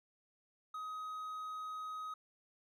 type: tone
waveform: triangle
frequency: 1260 Hz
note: D#6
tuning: 21 cents sharp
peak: -39 dBFS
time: 0.74-2.14 s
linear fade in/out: 5 ms
effects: none